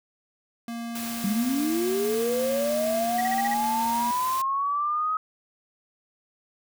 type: tone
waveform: square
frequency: 233.1 Hz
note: A#3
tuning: in tune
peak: -32 dBFS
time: 0.68-4.11 s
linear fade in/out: 2 ms
type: noise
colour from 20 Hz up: white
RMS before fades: -36 dBFS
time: 0.95-4.42 s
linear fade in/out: 5 ms
type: linear sweep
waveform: sine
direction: up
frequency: 190 to 1272 Hz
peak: -23 dBFS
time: 1.24-5.17 s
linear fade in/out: 2 ms
type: tone bursts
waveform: triangle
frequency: 1924 Hz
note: B6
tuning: 46 cents flat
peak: -27 dBFS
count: 6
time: 3.18-3.542 s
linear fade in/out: 5 ms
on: 32 ms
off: 34 ms
effects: none